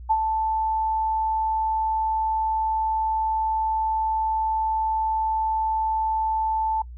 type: tone with ADSR envelope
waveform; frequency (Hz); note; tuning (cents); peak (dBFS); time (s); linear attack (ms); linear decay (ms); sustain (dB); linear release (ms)
sine; 880; A5; 0; -15; 0.09-6.82; 19; 55; -6; 4
effects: noise-tail reverb RT60 0.1 s tail -23 dB re dry + added 60 Hz sine -36 dBFS peak until 6.97 s